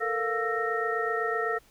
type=tone cluster; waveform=sine; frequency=444.4 / 472.3 / 703 / 1328 / 1857 Hz; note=A4 / A#4 / F5 / E6 / A#6; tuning=+17 / +23 / +11 / +12 / -7 cents; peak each=-31 / -35 / -34 / -31 / -32 dBFS; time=0-1.59 s; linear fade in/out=20 ms; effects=pink hiss -60 dBFS RMS until 1.7 s